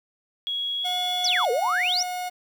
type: tone with pitch glide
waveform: sine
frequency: 3326 to 3410 Hz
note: G#7 to G#7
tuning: +2 to +45 cents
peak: -25 dBFS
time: 0.47-1.45 s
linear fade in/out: 0 ms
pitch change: +43 cents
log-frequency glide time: 0.78-0.98 s
type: tone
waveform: 45% pulse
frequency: 724 Hz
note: F#5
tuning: 38 cents flat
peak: -28 dBFS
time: 0.84-2.3 s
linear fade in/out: 20 ms
type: exponential two-way sweep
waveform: sine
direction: down then up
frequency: 6410 to 440 to 6070 Hz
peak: -21 dBFS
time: 1.24-2.03 s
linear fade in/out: 5 ms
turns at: 1.51 s
effects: 9-bit